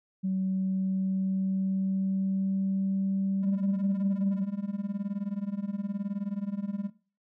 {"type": "tone with pitch glide", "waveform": "sine", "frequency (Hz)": [189.3, 194.85], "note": ["F#3", "G3"], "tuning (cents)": [40, -10], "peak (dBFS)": -25, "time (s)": [0.23, 4.44], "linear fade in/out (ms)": 20, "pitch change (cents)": 50, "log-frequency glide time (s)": [0.41, 3.71]}
{"type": "tone with tremolo", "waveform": "triangle", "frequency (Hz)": 200, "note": "G3", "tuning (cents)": 35, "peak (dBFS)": -24, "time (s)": [3.42, 6.9], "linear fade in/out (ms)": 20, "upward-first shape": "sine", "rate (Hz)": 19, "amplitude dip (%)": 95}
{"effects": ["noise-tail reverb RT60 0.4 s tail -21 dB re dry", "tanh soft clip ceiling -21 dBFS"]}